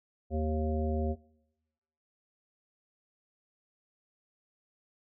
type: harmonic tone with a mistuned harmonic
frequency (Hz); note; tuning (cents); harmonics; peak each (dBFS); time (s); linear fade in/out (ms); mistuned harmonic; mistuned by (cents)
77.8; D#2; 0; 1 / 3 / 5 / 7 / 9; -30 / -35 / -37 / -38 / -40; 0.3-1.16; 50; 9; -16
effects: noise-tail reverb RT60 1.0 s tail -23 dB re dry